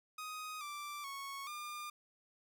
sawtooth tone with pitch steps, 1251 / 1174 / 1104 / 1203 Hz, D#6 / D6 / C#6 / D6, +9 / -1 / -7 / +41 cents, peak -39 dBFS, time 0.18-1.9 s, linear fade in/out 5 ms, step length 430 ms, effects none

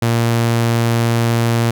sawtooth tone, 116.54 Hz, A#2, in tune, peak -9 dBFS, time 0.02-1.71 s, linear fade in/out 5 ms, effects none

